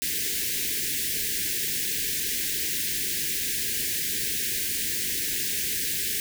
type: band-stop noise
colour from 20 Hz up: white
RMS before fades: -28 dBFS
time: 0.02-6.2 s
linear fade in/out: 0 ms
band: 470 to 1600 Hz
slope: 96 dB/octave
effects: none